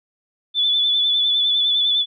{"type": "tone with vibrato", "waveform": "sine", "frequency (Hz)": 3477, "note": "A7", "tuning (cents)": -21, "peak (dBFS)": -15, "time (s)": [0.54, 2.06], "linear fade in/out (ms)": 50, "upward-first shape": "sine", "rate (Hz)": 9.9, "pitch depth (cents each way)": 39, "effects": []}